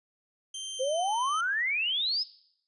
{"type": "tone with pitch glide", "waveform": "25% pulse", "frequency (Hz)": [3136, 3073], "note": ["G7", "G7"], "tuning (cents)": [0, -35], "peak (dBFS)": -32, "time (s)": [0.54, 1.41], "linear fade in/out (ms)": 5, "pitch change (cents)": -35, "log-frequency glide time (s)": [0.76, 0.95]}
{"type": "exponential sweep", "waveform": "sine", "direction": "up", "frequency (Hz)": [498.3, 5270], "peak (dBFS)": -26, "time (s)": [0.79, 2.24], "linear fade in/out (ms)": 20}
{"effects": ["noise-tail reverb RT60 0.7 s tail -19 dB re dry", "resampled to 24000 Hz"]}